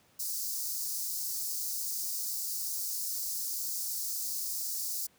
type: high-pass noise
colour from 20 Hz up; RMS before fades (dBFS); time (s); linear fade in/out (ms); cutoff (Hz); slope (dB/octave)
white; -35; 0.19-5.07; 10; 4600; 48
effects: pink hiss -65 dBFS RMS until 5.18 s + high-pass 100 Hz 12 dB/octave